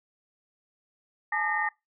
sine tone cluster, 850 / 890 / 1209 / 1838 / 2015 Hz, G#5 / A5 / D6 / A#6 / B6, +40 / +20 / +50 / -25 / +34 cents, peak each -31 / -36 / -34 / -28 / -37 dBFS, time 1.32-1.69 s, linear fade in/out 5 ms, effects noise-tail reverb RT60 0.2 s tail -22 dB re dry

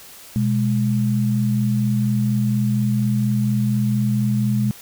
sine tone pair together, 123.47 / 207.7 Hz, B2 / G#3, 0 / 0 cents, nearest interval major sixth, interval 900 cents, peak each -19 dBFS, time 0.36-4.71 s, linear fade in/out 0 ms, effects white hiss -42 dBFS RMS until 4.81 s

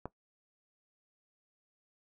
click, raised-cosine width 1 ms, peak -24 dBFS, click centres 0.056 s, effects noise-tail reverb RT60 0.1 s tail -17 dB re dry

